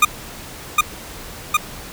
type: tone with echo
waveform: 25% pulse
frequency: 1218 Hz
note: D#6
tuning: 37 cents flat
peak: -4 dBFS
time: 0.02-0.05 s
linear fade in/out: 5 ms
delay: 760 ms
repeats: 2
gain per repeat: -2 dB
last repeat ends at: 1.57 s
effects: pink hiss -35 dBFS RMS until 1.92 s